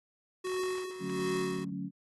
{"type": "tone with tremolo", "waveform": "square", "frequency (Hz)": 370, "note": "F#4", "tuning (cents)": 0, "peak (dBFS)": -31, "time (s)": [0.44, 1.65], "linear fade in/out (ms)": 10, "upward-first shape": "sine", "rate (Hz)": 1.4, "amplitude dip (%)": 70}
{"type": "click train", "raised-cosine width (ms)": 0.3, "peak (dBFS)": -32, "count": 4, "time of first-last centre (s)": [0.47, 1.41], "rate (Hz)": 3.19}
{"type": "chord", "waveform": "sine", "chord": "D major seventh", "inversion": "none", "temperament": "equal", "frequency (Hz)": [146.83, 185, 220, 277.2], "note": ["D3", "F#3", "A3", "C#4"], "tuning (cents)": [0, 0, 0, 0], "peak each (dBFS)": [-43, -37, -43, -39], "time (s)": [0.99, 1.91], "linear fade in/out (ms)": 50}
{"effects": ["AAC 32 kbps"]}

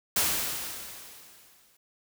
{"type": "noise with exponential decay", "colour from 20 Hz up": "white", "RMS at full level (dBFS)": -24, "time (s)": [0.16, 1.77], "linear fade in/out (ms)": 5, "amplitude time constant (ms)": 350, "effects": []}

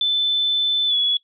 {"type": "tone with pitch glide", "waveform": "sine", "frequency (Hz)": [3520, 3386], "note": ["A7", "G#7"], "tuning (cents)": [0, 33], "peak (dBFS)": -16, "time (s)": [0.01, 1.17], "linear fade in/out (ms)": 2, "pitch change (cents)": -67, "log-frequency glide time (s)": [0.87, 0.95], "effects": ["noise-tail reverb RT60 0.1 s tail -19 dB re dry"]}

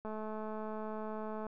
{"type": "click train", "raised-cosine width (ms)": 1, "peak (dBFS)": -29, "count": 307, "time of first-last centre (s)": [0.05, 1.467], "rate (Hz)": 216, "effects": []}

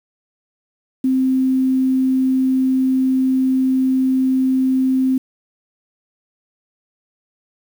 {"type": "tone with quantisation", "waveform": "sine", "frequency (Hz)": 261.2, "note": "C4", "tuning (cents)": -3, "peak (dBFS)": -13, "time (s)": [1.04, 5.18], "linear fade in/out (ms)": 5, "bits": 7, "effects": []}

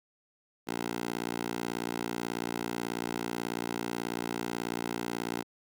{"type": "tone with high-pass filter", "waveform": "10% pulse", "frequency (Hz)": 58.27, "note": "A#1", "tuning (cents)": 0, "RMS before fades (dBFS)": -35, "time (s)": [0.67, 5.43], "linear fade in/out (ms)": 10, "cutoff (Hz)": 290, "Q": 0.89, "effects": ["Opus 48 kbps"]}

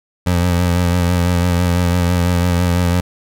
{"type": "tone with vibrato", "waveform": "25% pulse", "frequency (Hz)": 88, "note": "F2", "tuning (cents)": 14, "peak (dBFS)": -9, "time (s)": [0.26, 3.01], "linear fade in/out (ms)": 10, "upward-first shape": "sine", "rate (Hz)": 6, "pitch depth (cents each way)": 34, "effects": []}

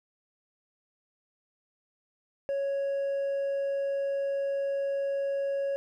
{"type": "tone with hard clipping", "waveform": "sine", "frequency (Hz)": 554.4, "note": "C#5", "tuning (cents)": 0, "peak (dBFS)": -28, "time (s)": [2.49, 5.76], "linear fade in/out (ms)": 0, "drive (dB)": 2, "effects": []}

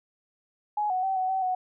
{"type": "tone with pitch steps", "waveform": "sine", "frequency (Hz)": [838, 741, 768, 747, 763, 739], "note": ["G#5", "F#5", "G5", "F#5", "G5", "F#5"], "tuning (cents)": [15, 2, -36, 16, -47, -2], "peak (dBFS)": -24, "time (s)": [0.77, 1.55], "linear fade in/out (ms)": 5, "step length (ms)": 130, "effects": []}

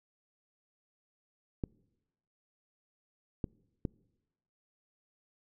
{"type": "clicks", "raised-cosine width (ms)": 3, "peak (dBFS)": -20, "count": 3, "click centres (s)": [1.638, 3.442, 3.852], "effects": ["noise-tail reverb RT60 1.0 s tail -25 dB re dry"]}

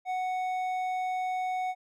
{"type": "tone with hard clipping", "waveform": "triangle", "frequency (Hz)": 740, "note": "F#5", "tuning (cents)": 0, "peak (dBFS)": -30, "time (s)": [0.05, 1.75], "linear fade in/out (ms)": 50, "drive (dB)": 10, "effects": []}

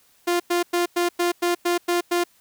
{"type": "tone bursts", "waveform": "sawtooth", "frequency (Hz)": 349.2, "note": "F4", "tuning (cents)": 0, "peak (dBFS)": -15, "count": 9, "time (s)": [0.27, 2.24], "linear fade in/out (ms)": 10, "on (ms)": 130, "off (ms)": 100, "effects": ["white hiss -59 dBFS RMS until 2.4 s"]}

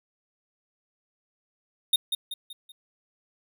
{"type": "tone with echo", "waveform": "square", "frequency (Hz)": 3688, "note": "A#7", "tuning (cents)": -19, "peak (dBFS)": -18, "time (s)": [1.93, 1.96], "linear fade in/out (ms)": 5, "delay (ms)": 190, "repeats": 4, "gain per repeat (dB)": -7, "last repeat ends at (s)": 2.72, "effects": []}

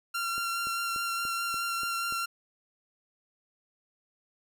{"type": "tone with vibrato", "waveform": "sawtooth", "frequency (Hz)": 1374, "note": "F6", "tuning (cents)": -29, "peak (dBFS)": -26, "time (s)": [0.14, 2.26], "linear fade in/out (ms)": 10, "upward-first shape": "sine", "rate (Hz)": 4.8, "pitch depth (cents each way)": 13}
{"type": "click train", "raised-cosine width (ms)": 2, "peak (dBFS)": -33, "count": 7, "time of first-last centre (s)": [0.38, 2.124], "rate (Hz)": 3.44}
{"effects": []}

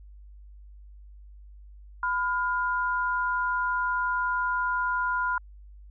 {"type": "tone pair together", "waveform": "sine", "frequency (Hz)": [1000.6, 1415], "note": ["B5", "F6"], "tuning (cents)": [22, 22], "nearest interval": "tritone", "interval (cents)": 600, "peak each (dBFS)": -27, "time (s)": [2.03, 5.38], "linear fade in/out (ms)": 2, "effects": ["added 50 Hz sine -45 dBFS peak until 5.9 s"]}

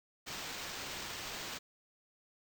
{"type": "noise with sample-and-hold", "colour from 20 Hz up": "white", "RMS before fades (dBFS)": -43, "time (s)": [0.26, 1.59], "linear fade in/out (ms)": 20, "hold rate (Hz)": 11025, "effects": []}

